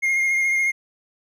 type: tone with vibrato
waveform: triangle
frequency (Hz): 2132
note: C7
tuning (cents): +32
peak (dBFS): -16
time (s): 0.02-0.72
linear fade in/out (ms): 20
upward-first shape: sine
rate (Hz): 14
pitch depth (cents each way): 20
effects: none